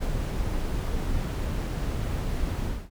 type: noise with ADSR envelope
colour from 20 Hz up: brown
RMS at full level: -26 dBFS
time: 0-2.9 s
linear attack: 27 ms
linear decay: 56 ms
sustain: -2 dB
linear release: 240 ms
effects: none